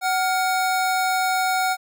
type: tone pair together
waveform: square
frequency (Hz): 748 / 1412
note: F#5 / F6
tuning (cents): +19 / +19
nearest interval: major seventh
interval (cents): 1100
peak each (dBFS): -21 / -26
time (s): 0.01-1.77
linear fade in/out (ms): 50
effects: none